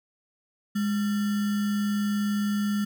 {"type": "tone with sample-and-hold", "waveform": "sine", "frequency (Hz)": 206, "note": "G#3", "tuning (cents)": -14, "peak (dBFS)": -23, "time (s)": [0.75, 2.85], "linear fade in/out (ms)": 10, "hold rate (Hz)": 1575, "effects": []}